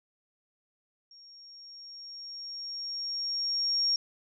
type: tone with level ramp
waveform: sine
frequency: 5560 Hz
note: F8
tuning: 9 cents flat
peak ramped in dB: -51 to -23 dBFS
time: 1.11-3.96 s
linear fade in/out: 2 ms
effects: none